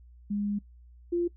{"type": "tone pair in turn", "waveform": "sine", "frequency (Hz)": [204.7, 346.5], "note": ["G#3", "F4"], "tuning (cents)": [-25, -14], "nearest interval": "major sixth", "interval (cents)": 911, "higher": "second", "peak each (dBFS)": [-27, -24], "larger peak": "second", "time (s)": [[0.3, 0.59], [1.12, 1.28]], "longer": "first", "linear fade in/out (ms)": 10, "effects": ["noise-tail reverb RT60 0.1 s tail -20 dB re dry", "added 60 Hz sine -50 dBFS peak until 1.36 s"]}